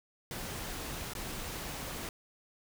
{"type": "noise with dropouts", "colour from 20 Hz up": "pink", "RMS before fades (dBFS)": -40, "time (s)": [0.31, 2.09], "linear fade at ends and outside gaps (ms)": 1, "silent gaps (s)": [1.135, 1.151], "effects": []}